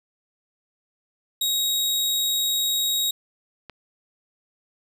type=tone; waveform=sawtooth; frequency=3790 Hz; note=A#7; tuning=28 cents sharp; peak=-18 dBFS; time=1.41-3.11 s; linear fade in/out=5 ms
type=click; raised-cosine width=0.3 ms; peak=-23 dBFS; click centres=3.697 s
effects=none